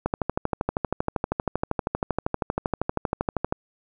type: click train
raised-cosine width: 1 ms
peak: -9 dBFS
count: 45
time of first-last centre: 0.06-3.525 s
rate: 12.7 Hz
effects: none